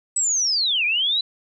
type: linear two-way sweep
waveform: sine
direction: down then up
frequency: 8020 to 2349 to 4024 Hz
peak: -18 dBFS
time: 0.16-1.21 s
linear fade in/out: 5 ms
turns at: 0.85 s
effects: none